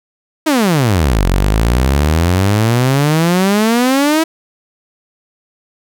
sawtooth exponential two-way sweep, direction down then up, 328.3 to 43.65 to 328.3 Hz, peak -6 dBFS, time 0.46-4.24 s, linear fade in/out 10 ms, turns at 1.25 s, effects none

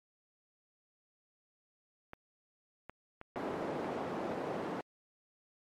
clicks, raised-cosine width 0.5 ms, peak -30 dBFS, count 8, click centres 2.134 / 2.896 / 3.214 / 3.359 / 3.538 / 3.627 / 3.845 / 4.319 s
white band-pass noise, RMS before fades -38 dBFS, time 3.36-4.81 s, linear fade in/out 2 ms, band 210 to 590 Hz, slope 12 dB/octave
effects MP3 64 kbps

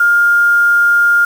sine tone with quantisation, 1409 Hz, F6, 15 cents sharp, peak -7 dBFS, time 0-1.25 s, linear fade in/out 5 ms, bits 5, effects none

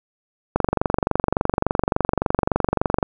click train, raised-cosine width 1 ms, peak -3 dBFS, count 59, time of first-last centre 0.56-3.028 s, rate 23.5 Hz, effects none

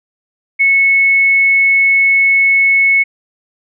sine tone, 2200 Hz, C#7, 14 cents flat, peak -7 dBFS, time 0.59-3.04 s, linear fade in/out 20 ms, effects none

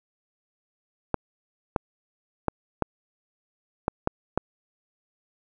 clicks, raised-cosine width 1 ms, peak -8 dBFS, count 7, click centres 1.143 / 1.762 / 2.483 / 2.823 / 3.881 / 4.074 / 4.376 s, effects none

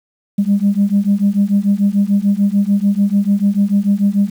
sine beating tone pair, 197.8 / 204.6 Hz, G3 / G#3, +16 / -26 cents, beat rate 6.8 Hz, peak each -13 dBFS, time 0.38-4.3 s, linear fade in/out 10 ms, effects tanh soft clip ceiling -5 dBFS + 7-bit

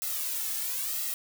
blue noise with flanger, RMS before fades -32 dBFS, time 0.02-1.14 s, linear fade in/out 0 ms, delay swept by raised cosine 1.5 to 2.32 ms, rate 1 Hz, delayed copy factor +0.9, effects none

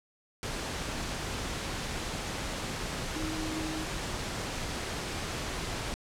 sine tone in noise, 315.2 Hz, D#4, 23 cents sharp, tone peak -35 dBFS, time 3.16-3.84 s, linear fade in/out 0 ms, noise pink, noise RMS -35 dBFS, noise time 0.43-5.94 s, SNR -3 dB, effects low-pass 8000 Hz 12 dB/octave

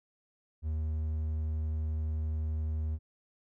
triangle tone, 77.9 Hz, D#2, 3 cents sharp, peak -28 dBFS, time 0.62-2.99 s, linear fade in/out 50 ms, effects none

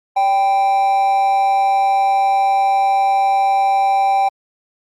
triangle tone with amplitude modulation, 784 Hz, G5, in tune, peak -8 dBFS, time 0.16-4.29 s, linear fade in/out 10 ms, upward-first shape sine, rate 212 Hz, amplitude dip 45%, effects Opus 48 kbps

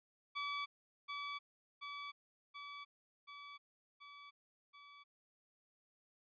20% pulse tone with echo, 1146 Hz, D6, 43 cents flat, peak -34 dBFS, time 0.35-0.66 s, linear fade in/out 20 ms, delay 730 ms, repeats 6, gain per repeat -3 dB, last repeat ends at 5.04 s, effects resampled to 11025 Hz

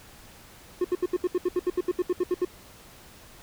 triangle tone bursts, 359.5 Hz, F#4, 50 cents flat, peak -19 dBFS, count 16, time 0.81-2.45 s, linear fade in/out 5 ms, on 35 ms, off 72 ms, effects pink hiss -50 dBFS RMS until 3.42 s

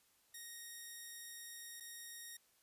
5% pulse tone with dropouts, 1868 Hz, A#6, 3 cents sharp, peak -38 dBFS, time 0.34-2.37 s, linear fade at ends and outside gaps 5 ms, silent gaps 1.801-1.805 s, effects white hiss -73 dBFS RMS until 2.62 s + resampled to 32000 Hz

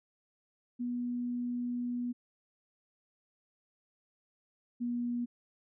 sine tone pair in turn, 243.6 / 240.8 Hz, B3 / B3, -24 / -44 cents, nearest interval unison, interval 20 cents, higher first, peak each -32 / -31 dBFS, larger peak second, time 0.79-2.13 / 4.8-5.26 s, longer first, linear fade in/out 20 ms, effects none

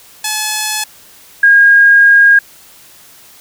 5% pulse / sine tone pair in turn, 857 / 1627.2 Hz, A5 / G#6, -46 / -36 cents, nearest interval major seventh, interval 1110 cents, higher second, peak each -3 dBFS, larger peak neither, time 0.24-0.84 / 1.43-2.39 s, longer second, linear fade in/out 5 ms, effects white hiss -41 dBFS RMS until 3.4 s

